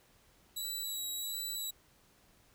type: tone with vibrato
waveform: 15% pulse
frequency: 3910 Hz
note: B7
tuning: 18 cents flat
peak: -30 dBFS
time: 0.56-1.71 s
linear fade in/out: 10 ms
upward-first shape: sine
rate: 1.4 Hz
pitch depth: 22 cents each way
effects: pink hiss -66 dBFS RMS until 2.54 s